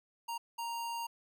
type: tone bursts at uneven times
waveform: square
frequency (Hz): 932.3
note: A#5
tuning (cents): 0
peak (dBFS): -37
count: 2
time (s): 0.28-0.38 / 0.58-1.07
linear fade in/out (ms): 10
effects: none